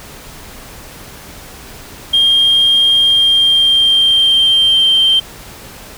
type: tone with pitch glide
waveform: sine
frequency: 3214 to 3141 Hz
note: G7 to G7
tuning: +43 to +3 cents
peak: -6 dBFS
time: 2.13-5.2 s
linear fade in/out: 10 ms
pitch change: -40 cents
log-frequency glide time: 2.92-4.87 s
effects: tanh soft clip ceiling -4 dBFS + pink hiss -34 dBFS RMS until 5.97 s

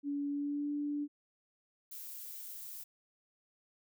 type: tone with pitch glide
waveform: sine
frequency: 285.5 to 291.5 Hz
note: D4 to D4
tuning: -49 to -13 cents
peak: -33 dBFS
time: 0.03-1.08 s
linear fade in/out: 50 ms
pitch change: +36 cents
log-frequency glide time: 0.29-0.71 s
type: noise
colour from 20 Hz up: violet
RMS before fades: -46 dBFS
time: 1.91-2.84 s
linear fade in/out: 10 ms
effects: none

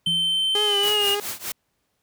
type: tone with pitch glide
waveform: triangle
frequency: 3095 to 2855 Hz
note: G7 to F7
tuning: -23 to +37 cents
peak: -18 dBFS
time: 0.06-1.15 s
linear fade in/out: 5 ms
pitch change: -140 cents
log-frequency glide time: 0.65-0.99 s
type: tone with exponential decay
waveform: sine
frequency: 170 Hz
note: F3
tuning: 46 cents flat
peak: -27 dBFS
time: 0.07-0.63 s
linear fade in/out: 0 ms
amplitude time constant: 120 ms
type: tone with vibrato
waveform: sawtooth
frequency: 411.4 Hz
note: G#4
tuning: 16 cents flat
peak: -20 dBFS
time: 0.55-1.2 s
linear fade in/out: 2 ms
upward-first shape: triangle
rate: 3.2 Hz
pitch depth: 49 cents each way
type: noise with tremolo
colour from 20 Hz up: white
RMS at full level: -28 dBFS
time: 0.83-1.52 s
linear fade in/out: 2 ms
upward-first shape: triangle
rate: 4.9 Hz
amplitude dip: 95%
effects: pink hiss -72 dBFS RMS until 2.02 s + high-pass 60 Hz 12 dB/octave

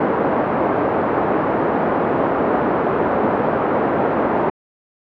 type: band-pass noise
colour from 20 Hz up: pink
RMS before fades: -18 dBFS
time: 0-4.5 s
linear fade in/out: 5 ms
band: 280 to 1000 Hz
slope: 12 dB/octave
effects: low-pass 2000 Hz 12 dB/octave

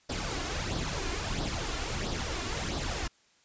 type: noise with flanger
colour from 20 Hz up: pink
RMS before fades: -33 dBFS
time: 0.09-3.08 s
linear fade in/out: 10 ms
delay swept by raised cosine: 0.21 to 2.91 ms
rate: 1.5 Hz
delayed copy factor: +0.6
effects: white hiss -65 dBFS RMS until 3.44 s + resampled to 16000 Hz

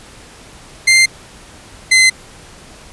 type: tone pair in turn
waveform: sawtooth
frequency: 2093 / 2058 Hz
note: C7 / C7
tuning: 0 / -29 cents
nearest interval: unison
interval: 29 cents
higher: first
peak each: -3 dBFS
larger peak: neither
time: 0.87-1.06 / 1.91-2.1 s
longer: neither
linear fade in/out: 10 ms
effects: pink hiss -39 dBFS RMS until 2.92 s + resampled to 24000 Hz

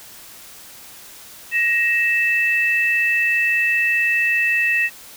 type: tone pair together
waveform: sine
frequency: 1882 / 2637 Hz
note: A#6 / E7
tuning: +16 / 0 cents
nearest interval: tritone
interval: 584 cents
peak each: -18 dBFS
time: 1.51-4.9 s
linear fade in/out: 50 ms
effects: white hiss -41 dBFS RMS until 5.16 s

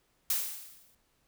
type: noise with exponential decay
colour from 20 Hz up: blue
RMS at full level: -27 dBFS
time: 0.3-0.95 s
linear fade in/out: 2 ms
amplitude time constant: 140 ms
effects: pink hiss -72 dBFS RMS until 1.27 s

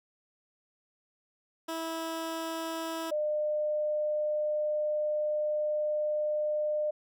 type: tone pair in turn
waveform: 15% pulse / sine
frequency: 326.4 / 603.5 Hz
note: E4 / D5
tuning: -17 / +47 cents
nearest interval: major seventh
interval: 1064 cents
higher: second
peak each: -27 dBFS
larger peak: neither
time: 1.68-3.11 / 3.11-6.91 s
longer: second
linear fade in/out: 10 ms
effects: none

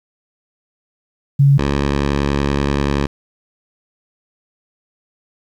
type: tone pair in turn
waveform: sine / 10% pulse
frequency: 139.7 / 70.56 Hz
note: C#3 / C#2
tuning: +14 / +31 cents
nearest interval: octave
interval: 1183 cents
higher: first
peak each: -7 dBFS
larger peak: neither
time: 1.39-1.58 / 1.58-3.07 s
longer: second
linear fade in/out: 10 ms
effects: low-pass 5000 Hz 12 dB/octave + 8-bit

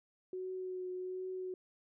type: tone with vibrato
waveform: sine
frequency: 369.3 Hz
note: F#4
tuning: 3 cents flat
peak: -38 dBFS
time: 0.33-1.54 s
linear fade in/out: 2 ms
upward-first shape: triangle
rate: 1.3 Hz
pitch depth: 19 cents each way
effects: none

